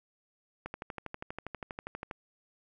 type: click train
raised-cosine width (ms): 0.5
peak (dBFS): -23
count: 19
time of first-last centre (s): 0.66-2.112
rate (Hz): 12.4
effects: none